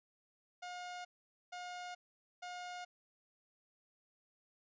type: tone bursts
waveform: sawtooth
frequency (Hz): 716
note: F5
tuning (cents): +43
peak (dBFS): -40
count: 3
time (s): 0.62-2.85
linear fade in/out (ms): 10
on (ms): 430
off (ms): 470
effects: resampled to 16000 Hz